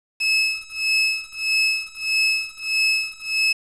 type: tone with tremolo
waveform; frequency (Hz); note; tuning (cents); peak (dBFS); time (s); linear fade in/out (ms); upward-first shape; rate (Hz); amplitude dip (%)
30% pulse; 2593; E7; -29; -13; 0.2-3.53; 10; sine; 1.6; 95
effects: resampled to 22050 Hz + 7-bit